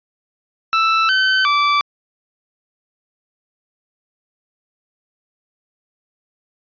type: tone with pitch steps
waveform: sawtooth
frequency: 1322 / 1530 / 1162 Hz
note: E6 / G6 / D6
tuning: +5 / -42 / -19 cents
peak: -9 dBFS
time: 0.73-1.81 s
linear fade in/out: 0 ms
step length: 360 ms
effects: resampled to 11025 Hz